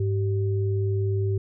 sine tone pair together, 102 / 385.1 Hz, G#2 / G4, -31 / -31 cents, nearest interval octave + major seventh, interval 2300 cents, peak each -22 / -29 dBFS, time 0-1.38 s, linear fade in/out 5 ms, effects none

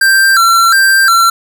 square tone with vibrato, 1462 Hz, F#6, 21 cents flat, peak -6 dBFS, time 0.01-1.3 s, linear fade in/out 5 ms, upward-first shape square, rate 1.4 Hz, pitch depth 130 cents each way, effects none

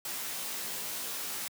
white noise with comb filter, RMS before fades -37 dBFS, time 0.05-1.48 s, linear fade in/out 2 ms, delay 16 ms, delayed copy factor -0.8, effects high-pass 150 Hz 12 dB/octave

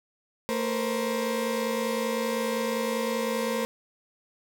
35% pulse tone cluster, 225.3 / 476 / 526 Hz, A3 / A#4 / C5, +41 / +36 / +9 cents, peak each -29 dBFS, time 0.49-3.65 s, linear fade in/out 0 ms, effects none

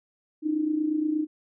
sine tone with amplitude modulation, 307.4 Hz, D#4, 21 cents flat, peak -20 dBFS, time 0.42-1.27 s, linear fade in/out 50 ms, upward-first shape sine, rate 28.5 Hz, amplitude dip 65%, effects none

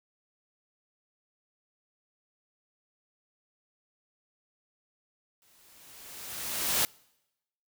white noise with exponential growth, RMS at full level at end -25 dBFS, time 5.42-6.85 s, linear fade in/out 1 ms, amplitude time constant 310 ms, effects noise-tail reverb RT60 0.9 s tail -26 dB re dry

